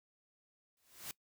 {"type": "noise with exponential growth", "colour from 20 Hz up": "white", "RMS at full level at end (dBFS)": -41, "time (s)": [0.77, 1.11], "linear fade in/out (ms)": 1, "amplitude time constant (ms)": 72, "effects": ["noise-tail reverb RT60 0.1 s tail -21 dB re dry"]}